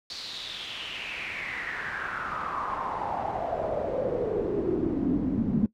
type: noise with band-pass filter sweep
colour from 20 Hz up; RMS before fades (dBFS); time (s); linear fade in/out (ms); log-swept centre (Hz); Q
brown; -30; 0.1-5.66; 2; 4500 to 210; 5.7
effects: noise-tail reverb RT60 0.1 s tail -19 dB re dry